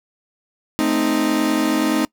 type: chord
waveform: 40% pulse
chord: A diminished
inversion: none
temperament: equal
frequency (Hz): 220 / 261.6 / 311.1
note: A3 / C4 / Eb4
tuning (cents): 0 / 0 / 0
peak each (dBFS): -22 / -21 / -18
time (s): 0.79-2.05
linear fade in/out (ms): 0
effects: noise-tail reverb RT60 0.1 s tail -23 dB re dry